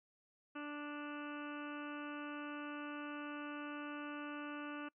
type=harmonic tone; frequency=293.5 Hz; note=D4; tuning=1 cent flat; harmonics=1 / 2 / 3 / 4 / 5 / 6 / 7 / 8 / 9 / 10; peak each=-45 / -53 / -56 / -51 / -51 / -61 / -64 / -63 / -55 / -62 dBFS; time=0.55-4.89 s; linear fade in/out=10 ms; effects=noise-tail reverb RT60 0.1 s tail -25 dB re dry